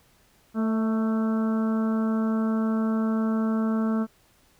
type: harmonic tone with a mistuned harmonic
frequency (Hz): 221.8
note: A3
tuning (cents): +14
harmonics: 1 / 2 / 3 / 4 / 5 / 6 / 7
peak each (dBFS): -22 / -34 / -37 / -43 / -40 / -38 / -46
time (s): 0.54-4.07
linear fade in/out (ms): 50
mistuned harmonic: 3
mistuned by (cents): -28
effects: pink hiss -61 dBFS RMS until 4.59 s